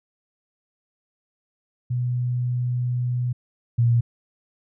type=tone pair in turn; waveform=sine; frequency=123.47 / 118.29 Hz; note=B2 / A#2; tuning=0 / +26 cents; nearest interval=minor second; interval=74 cents; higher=first; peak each=-21 / -15 dBFS; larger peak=second; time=1.9-3.33 / 3.78-4.01 s; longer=first; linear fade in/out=10 ms; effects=none